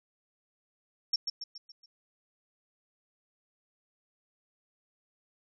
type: tone with echo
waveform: sine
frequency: 5470 Hz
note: F8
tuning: 37 cents flat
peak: -24 dBFS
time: 1.13-1.16 s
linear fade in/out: 5 ms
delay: 140 ms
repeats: 5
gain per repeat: -6 dB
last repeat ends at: 1.86 s
effects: none